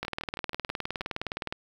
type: two click trains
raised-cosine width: 0.3 ms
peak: -22 / -15 dBFS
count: 7 / 30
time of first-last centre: 0.05-1.015 / 0.03-1.525 s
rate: 6.22 / 19.4 Hz
effects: 8-bit